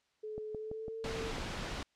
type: tone with pitch glide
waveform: sine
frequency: 430 to 449.3 Hz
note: A4 to A4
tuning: -40 to +36 cents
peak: -39 dBFS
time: 0.23-1.31 s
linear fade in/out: 10 ms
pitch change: +76 cents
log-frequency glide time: 0.53-0.99 s
type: click train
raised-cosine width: 2 ms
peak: -30 dBFS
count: 7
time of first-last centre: 0.38-1.383 s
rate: 5.98 Hz
type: noise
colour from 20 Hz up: pink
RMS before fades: -39 dBFS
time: 1.04-1.83 s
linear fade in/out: 2 ms
effects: white hiss -75 dBFS RMS until 1.95 s + low-pass 5000 Hz 12 dB/octave